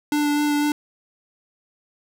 square tone with vibrato, 294.1 Hz, D4, 3 cents sharp, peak -19 dBFS, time 0.12-0.72 s, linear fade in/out 2 ms, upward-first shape sine, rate 4 Hz, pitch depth 12 cents each way, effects none

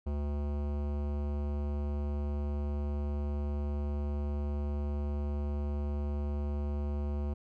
sine tone with hard clipping, 72.5 Hz, D2, 22 cents flat, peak -33 dBFS, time 0.06-7.34 s, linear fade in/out 10 ms, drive 18 dB, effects none

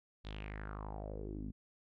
sawtooth tone with low-pass filter sweep, 51.91 Hz, G#1, in tune, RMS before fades -44 dBFS, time 0.24-1.52 s, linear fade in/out 20 ms, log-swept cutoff 3900 to 220 Hz, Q 4.7, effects none

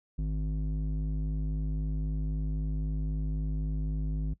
square tone with low-pass filter, 51.91 Hz, G#1, in tune, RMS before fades -31 dBFS, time 0.18-4.34 s, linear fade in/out 10 ms, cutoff 200 Hz, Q 1.8, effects noise-tail reverb RT60 0.1 s tail -19 dB re dry

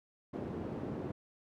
white band-pass noise, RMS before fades -40 dBFS, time 0.33-1.12 s, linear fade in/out 10 ms, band 110 to 330 Hz, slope 12 dB/octave, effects none

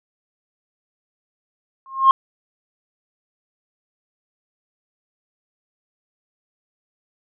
sine tone with exponential growth, 1070 Hz, C6, 38 cents sharp, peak -3 dBFS, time 1.86-2.11 s, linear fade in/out 1 ms, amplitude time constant 53 ms, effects tanh soft clip ceiling -4 dBFS

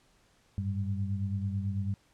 sine tone cluster, 97.2 / 106.3 / 196.1 Hz, G2 / G#2 / G3, -14 / +41 / +1 cents, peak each -31 / -37 / -36 dBFS, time 0.58-1.94 s, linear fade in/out 0 ms, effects pink hiss -66 dBFS RMS until 2.13 s + low-pass 9000 Hz 12 dB/octave

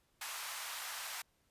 pink high-pass noise, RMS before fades -43 dBFS, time 0.21-1.22 s, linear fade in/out 5 ms, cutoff 860 Hz, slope 24 dB/octave, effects pink hiss -75 dBFS RMS until 1.5 s + resampled to 32000 Hz

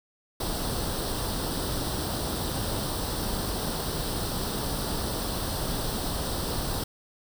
pink noise with comb filter, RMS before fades -30 dBFS, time 0.4-6.84 s, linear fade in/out 5 ms, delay 0.22 ms, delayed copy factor +0.7, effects none

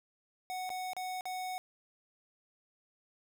square tone with dropouts, 740 Hz, F#5, in tune, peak -37 dBFS, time 0.5-1.58 s, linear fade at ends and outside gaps 0 ms, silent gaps 0.693-0.702 / 0.933-0.966 / 1.209-1.255 s, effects none

